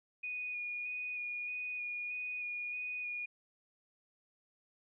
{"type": "tone with vibrato", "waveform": "sine", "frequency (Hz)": 2461, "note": "D#7", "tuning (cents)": -20, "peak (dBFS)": -37, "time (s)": [0.23, 3.26], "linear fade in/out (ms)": 10, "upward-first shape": "square", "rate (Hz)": 1.6, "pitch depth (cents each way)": 13, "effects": []}